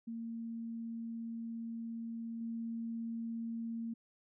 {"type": "tone with level steps", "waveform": "sine", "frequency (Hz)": 229.3, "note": "A#3", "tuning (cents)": -28, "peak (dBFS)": [-39, -37], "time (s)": [0.07, 3.94], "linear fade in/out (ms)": 10, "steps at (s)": 2.41, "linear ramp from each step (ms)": 2, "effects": []}